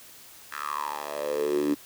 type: tone with high-pass filter sweep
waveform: 10% pulse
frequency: 73.42 Hz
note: D2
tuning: in tune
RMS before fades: -29 dBFS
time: 0.51-1.75 s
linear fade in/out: 20 ms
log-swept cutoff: 1500 to 280 Hz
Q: 7.9
effects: white hiss -49 dBFS RMS until 1.85 s